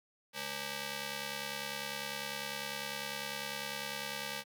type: ring-modulated tone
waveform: 5% pulse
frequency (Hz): 350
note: F4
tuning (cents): +4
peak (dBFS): -23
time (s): 0.33-4.44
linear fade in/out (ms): 50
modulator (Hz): 1260
effects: high-pass 200 Hz 12 dB/octave